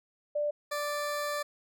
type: tone pair in turn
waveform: sine / 20% pulse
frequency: 590 / 586.9 Hz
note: D5 / D5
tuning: +8 / -1 cents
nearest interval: unison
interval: 9 cents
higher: first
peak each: -27 / -26 dBFS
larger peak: second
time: 0.35-0.51 / 0.71-1.43 s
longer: second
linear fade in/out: 10 ms
effects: none